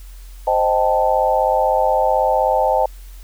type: chord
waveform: sine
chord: A half-diminished seventh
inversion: first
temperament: equal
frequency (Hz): 523.3 / 622.3 / 784 / 880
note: C5 / Eb5 / G5 / A5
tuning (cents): 0 / 0 / 0 / 0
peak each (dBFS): -19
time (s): 0.47-2.86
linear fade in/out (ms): 5
effects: added 44 Hz sine -34 dBFS peak until 3.23 s + white hiss -49 dBFS RMS until 3.23 s